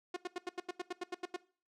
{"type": "tone bursts", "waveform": "sawtooth", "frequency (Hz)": 358.7, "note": "F4", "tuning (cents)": 46, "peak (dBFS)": -32, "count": 12, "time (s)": [0.14, 1.364], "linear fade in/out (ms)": 5, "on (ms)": 25, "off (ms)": 84, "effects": ["noise-tail reverb RT60 0.4 s tail -19 dB re dry", "low-pass 6000 Hz 12 dB/octave"]}